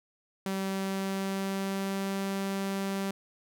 sawtooth tone with pitch glide, 192.9 to 195.37 Hz, G3 to G3, -28 to -6 cents, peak -26 dBFS, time 0.46-3.11 s, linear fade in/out 2 ms, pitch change +22 cents, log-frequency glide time 0.63-2.2 s, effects none

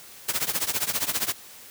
white noise with tremolo, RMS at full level -23 dBFS, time 0.28-1.33 s, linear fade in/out 10 ms, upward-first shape triangle, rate 15 Hz, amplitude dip 95%, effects white hiss -46 dBFS RMS until 1.7 s + high-pass 60 Hz 12 dB/octave

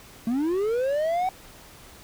triangle linear sweep, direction up, 220.2 to 761 Hz, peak -20 dBFS, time 0.27-1.29 s, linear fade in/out 2 ms, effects pink hiss -48 dBFS RMS until 2.03 s

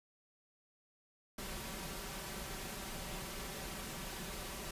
pink noise with comb filter, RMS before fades -44 dBFS, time 1.38-4.71 s, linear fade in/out 5 ms, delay 5.2 ms, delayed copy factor +0.55, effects resampled to 32000 Hz

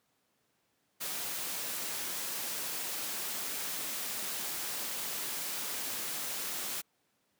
white noise, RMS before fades -37 dBFS, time 1-6.82 s, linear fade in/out 20 ms, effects pink hiss -75 dBFS RMS until 7.39 s + high-pass 150 Hz 12 dB/octave

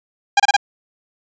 sawtooth tone bursts, 806 Hz, G5, 48 cents sharp, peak -5 dBFS, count 4, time 0.37-0.566 s, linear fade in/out 5 ms, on 28 ms, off 28 ms, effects resampled to 16000 Hz

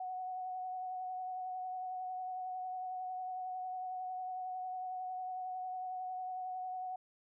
sine tone with vibrato, 740 Hz, F#5, in tune, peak -38 dBFS, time 0-6.96 s, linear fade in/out 5 ms, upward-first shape sine, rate 11 Hz, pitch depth 17 cents each way, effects none

